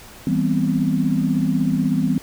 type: chord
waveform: sine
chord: C major seventh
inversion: first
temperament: just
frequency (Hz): 163.52 / 196.22 / 245.3 / 261.6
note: E3 / G3 / B3 / C4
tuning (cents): -14 / +2 / -12 / 0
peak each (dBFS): -22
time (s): 0.27-2.18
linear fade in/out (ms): 2
effects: pink hiss -42 dBFS RMS until 2.22 s